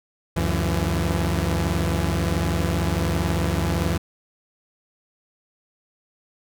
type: tone cluster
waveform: sawtooth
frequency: 71.5 / 92.9 / 167.7 Hz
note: D2 / F#2 / E3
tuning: -46 / +7 / +30 cents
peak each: -21 dBFS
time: 0.36-3.98 s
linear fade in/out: 10 ms
effects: none